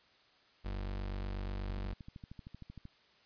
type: tone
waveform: 35% pulse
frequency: 48.23 Hz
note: G1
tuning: 27 cents flat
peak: -35 dBFS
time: 0.64-1.94 s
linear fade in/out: 20 ms
type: click train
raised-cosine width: 5 ms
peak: -35 dBFS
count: 16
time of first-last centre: 1.7-2.854 s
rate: 13 Hz
effects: white hiss -66 dBFS RMS until 3.25 s + resampled to 11025 Hz